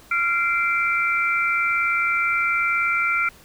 sine tone cluster, 1381 / 2082 / 2340 Hz, F6 / C7 / D7, -20 / -9 / -7 cents, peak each -21 / -26 / -23 dBFS, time 0.11-3.29 s, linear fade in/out 5 ms, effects pink hiss -49 dBFS RMS until 3.44 s

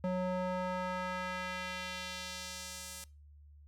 square tone with band-pass filter sweep, 183.1 Hz, F#3, 18 cents flat, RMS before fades -38 dBFS, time 0.04-3.04 s, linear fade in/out 0 ms, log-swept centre 450 to 9400 Hz, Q 1, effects noise-tail reverb RT60 0.3 s tail -23 dB re dry + added 73 Hz sine -54 dBFS peak until 3.67 s

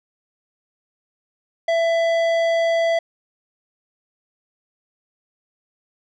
sine tone with tanh clipping, 666 Hz, E5, 18 cents sharp, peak -18 dBFS, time 1.68-2.99 s, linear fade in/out 5 ms, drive 13 dB, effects none

